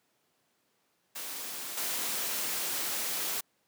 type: noise with level steps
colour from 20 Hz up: white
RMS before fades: -39 / -33 dBFS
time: 1.15-3.41 s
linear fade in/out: 10 ms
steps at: 1.77 s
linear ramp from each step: 5 ms
effects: pink hiss -73 dBFS RMS until 3.67 s + high-pass 200 Hz 12 dB/octave